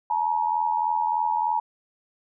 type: tone pair together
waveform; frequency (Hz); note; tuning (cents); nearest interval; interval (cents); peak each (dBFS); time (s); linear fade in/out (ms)
sine; 862.7 / 946; A5 / A#5; -34 / +25; major second; 159; -24 / -24; 0.1-1.6; 5
effects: none

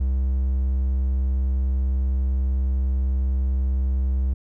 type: tone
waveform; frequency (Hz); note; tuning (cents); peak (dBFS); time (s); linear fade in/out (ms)
triangle; 65.41; C2; 0; -17; 0-4.34; 10
effects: none

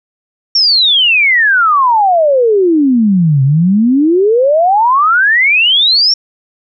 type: exponential two-way sweep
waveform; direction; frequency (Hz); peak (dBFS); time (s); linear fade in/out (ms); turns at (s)
sine; down then up; 5588 to 130.81 to 5588; -6; 0.55-6.14; 5; 3.43
effects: none

